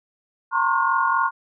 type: tone cluster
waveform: sine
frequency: 921 / 1052 / 1096 / 1431 Hz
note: A#5 / C6 / C#6 / F6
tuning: -21 / +9 / -20 / +42 cents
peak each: -23 dBFS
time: 0.51-1.31 s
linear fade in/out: 50 ms
effects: none